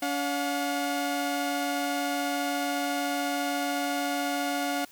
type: tone pair together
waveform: sawtooth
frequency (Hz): 284 / 717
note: C#4 / F5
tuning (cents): +42 / +45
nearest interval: octave + major third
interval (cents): 1603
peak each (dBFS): -26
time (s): 0.02-4.85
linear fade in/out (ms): 5
effects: white hiss -54 dBFS RMS until 4.91 s